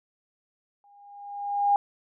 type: tone with exponential growth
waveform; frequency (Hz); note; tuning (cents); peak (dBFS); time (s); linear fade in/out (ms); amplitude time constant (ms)
sine; 811; G#5; -41; -16; 0.84-1.76; 1; 200
effects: none